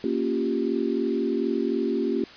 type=chord; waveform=sine; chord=G half-diminished seventh; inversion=first; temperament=equal; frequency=233.1 / 277.2 / 349.2 / 392 Hz; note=Bb3 / Db4 / F4 / G4; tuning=0 / 0 / 0 / 0 cents; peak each=-28 dBFS; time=0.04-2.24 s; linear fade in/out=2 ms; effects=white hiss -45 dBFS RMS until 2.36 s + resampled to 11025 Hz